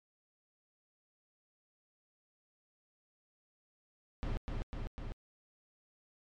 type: noise with echo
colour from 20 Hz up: brown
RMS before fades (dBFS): -35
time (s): 4.23-4.37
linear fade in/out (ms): 0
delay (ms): 250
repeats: 3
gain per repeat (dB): -2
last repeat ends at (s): 5.12
effects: low-pass 4000 Hz 12 dB/octave + MP3 96 kbps